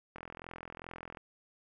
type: click train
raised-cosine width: 0.5 ms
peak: -29 dBFS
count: 44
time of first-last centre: 0.16-1.172 s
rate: 42.5 Hz
effects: none